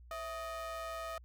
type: ring-modulated tone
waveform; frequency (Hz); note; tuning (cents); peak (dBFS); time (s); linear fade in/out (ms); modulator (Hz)
square; 299; D4; +31; -37; 0.11-1.18; 2; 957
effects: added 60 Hz sine -53 dBFS peak until 1.24 s